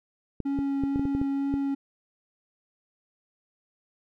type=clicks; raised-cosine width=3 ms; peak=-18 dBFS; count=9; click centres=0.403 / 0.589 / 0.837 / 0.959 / 0.995 / 1.054 / 1.15 / 1.215 / 1.54 s
type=tone with vibrato; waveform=triangle; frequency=277.2 Hz; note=C#4; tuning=in tune; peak=-23 dBFS; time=0.45-1.75 s; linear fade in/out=10 ms; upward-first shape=triangle; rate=2.1 Hz; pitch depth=10 cents each way
effects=none